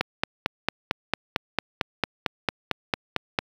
click train, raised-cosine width 0.3 ms, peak -5 dBFS, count 16, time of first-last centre 0.01-3.388 s, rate 4.44 Hz, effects high-pass 80 Hz 12 dB/octave + 7-bit

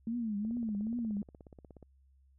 sine tone with vibrato, 221 Hz, A3, 8 cents sharp, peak -32 dBFS, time 0.07-1.22 s, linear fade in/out 2 ms, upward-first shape triangle, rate 2.5 Hz, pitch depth 180 cents each way
click train, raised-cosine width 2 ms, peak -38 dBFS, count 24, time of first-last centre 0.45-1.827 s, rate 16.7 Hz
effects added 67 Hz sine -62 dBFS peak until 2.38 s

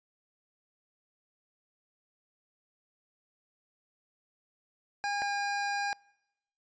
25% pulse tone pair in turn, 813 / 809.7 Hz, G#5 / G#5, -37 / -44 cents, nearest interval unison, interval 7 cents, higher first, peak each -26 dBFS, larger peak neither, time 5.04-5.22 / 5.22-5.93 s, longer second, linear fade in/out 0 ms, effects noise-tail reverb RT60 0.9 s tail -26 dB re dry + resampled to 16000 Hz

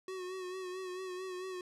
square tone with vibrato, 370 Hz, F#4, in tune, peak -40 dBFS, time 0.08-1.61 s, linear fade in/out 2 ms, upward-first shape sine, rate 4.5 Hz, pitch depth 41 cents each way, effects low-pass 9000 Hz 12 dB/octave

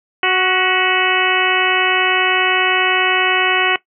harmonic tone with a mistuned harmonic, 370 Hz, F#4, in tune, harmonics 1 / 2 / 3 / 4 / 5 / 6 / 7 / 8, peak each -21 / -21 / -21 / -21 / -21 / -21 / -21 / -21 dBFS, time 0.23-3.76 s, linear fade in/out 2 ms, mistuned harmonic 5, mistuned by +51 cents, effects noise-tail reverb RT60 0.1 s tail -18 dB re dry

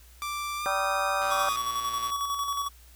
sawtooth tone with pitch glide, 1174.7 to 1236 Hz, D6 to D#6, 0 to -12 cents, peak -27 dBFS, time 0.22-1.56 s, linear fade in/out 0 ms, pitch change +88 cents, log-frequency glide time 0.57-0.73 s
harmonic tone, 193.8 Hz, G3, 20 cents flat, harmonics 3 / 4 / 5 / 6 / 7 / 8, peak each -32 / -31 / -36 / -32 / -34 / -34 dBFS, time 0.66-1.49 s, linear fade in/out 0 ms
click train, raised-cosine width 0.2 ms, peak -25 dBFS, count 106, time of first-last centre 1.22-2.102 s, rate 119 Hz
square tone with tremolo, 1130 Hz, C#6, 33 cents sharp, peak -27 dBFS, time 1.3-2.69 s, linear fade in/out 20 ms, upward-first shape square, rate 11 Hz, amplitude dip 40%
effects added 60 Hz sine -51 dBFS peak until 2.95 s + white hiss -57 dBFS RMS until 2.95 s

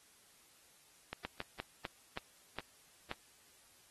slowing click train, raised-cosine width 0.3 ms, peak -23 dBFS, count 8, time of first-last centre 1.13-3.114 s, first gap 120 ms, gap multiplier 1.28, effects white hiss -65 dBFS RMS until 3.9 s + AAC 32 kbps

